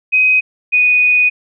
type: tone pair in turn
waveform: sine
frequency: 2517 / 2481 Hz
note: D#7 / D#7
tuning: +19 / -6 cents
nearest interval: unison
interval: 25 cents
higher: first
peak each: -8 dBFS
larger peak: neither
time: 0.12-0.41 / 0.72-1.3 s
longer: second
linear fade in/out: 20 ms
effects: none